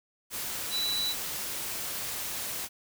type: tone in noise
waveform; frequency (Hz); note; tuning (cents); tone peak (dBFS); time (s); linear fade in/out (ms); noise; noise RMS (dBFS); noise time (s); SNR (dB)
sine; 3951; B7; 0; -28; 0.7-1.15; 50; white; -35; 0.3-2.69; +4
effects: none